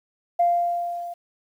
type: tone with level ramp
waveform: sine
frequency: 695 Hz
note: F5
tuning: 9 cents flat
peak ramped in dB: -14 to -31 dBFS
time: 0.39-1.14 s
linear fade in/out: 10 ms
effects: tanh soft clip ceiling -10 dBFS + 9-bit